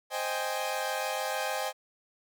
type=chord; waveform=sawtooth; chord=Ab major seventh; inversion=first; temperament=equal; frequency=523.3 / 622.3 / 784 / 830.6 Hz; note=C5 / Eb5 / G5 / Ab5; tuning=0 / 0 / 0 / 0 cents; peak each=-32 dBFS; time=0.1-1.73 s; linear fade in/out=50 ms; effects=none